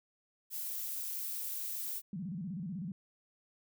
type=noise; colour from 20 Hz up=violet; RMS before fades=-39 dBFS; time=0.5-2.02 s; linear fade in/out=50 ms
type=tone with vibrato; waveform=sine; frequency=180 Hz; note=F#3; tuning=47 cents flat; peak=-37 dBFS; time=2.13-2.92 s; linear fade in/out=2 ms; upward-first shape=square; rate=16 Hz; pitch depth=190 cents each way
effects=none